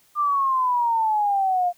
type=exponential sweep; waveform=sine; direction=down; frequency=1200 to 698.5 Hz; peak=-18 dBFS; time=0.15-1.73 s; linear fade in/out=50 ms; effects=white hiss -59 dBFS RMS until 1.77 s